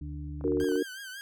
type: harmonic tone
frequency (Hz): 73.42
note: D2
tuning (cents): 0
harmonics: 1 / 2 / 4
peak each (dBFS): -37 / -40 / -43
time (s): 0.01-0.64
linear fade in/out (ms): 5
type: clicks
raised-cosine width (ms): 1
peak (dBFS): -32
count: 10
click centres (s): 0.411 / 0.441 / 0.478 / 0.521 / 0.572 / 0.61 / 0.644 / 0.688 / 0.718 / 0.757
type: chord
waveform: sine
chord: D augmented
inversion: none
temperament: just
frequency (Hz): 293.7 / 367.1 / 458.9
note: D4 / F#4 / A#4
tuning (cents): 0 / -14 / -27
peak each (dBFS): -29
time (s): 0.44-0.83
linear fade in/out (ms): 5
type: tone with vibrato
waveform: sawtooth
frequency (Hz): 1563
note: G6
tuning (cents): -6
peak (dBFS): -36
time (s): 0.6-1.21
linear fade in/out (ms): 0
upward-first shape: triangle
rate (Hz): 5.5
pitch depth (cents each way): 94
effects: none